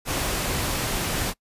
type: noise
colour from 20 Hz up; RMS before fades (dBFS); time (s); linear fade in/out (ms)
pink; -26; 0.05-1.34; 50
effects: noise-tail reverb RT60 0.1 s tail -24 dB re dry + resampled to 32000 Hz